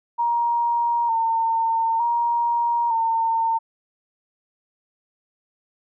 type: tone with vibrato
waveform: sine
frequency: 925 Hz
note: A#5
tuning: 14 cents flat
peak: -18 dBFS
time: 0.18-3.59 s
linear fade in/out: 20 ms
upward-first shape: square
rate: 0.55 Hz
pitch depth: 33 cents each way
effects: none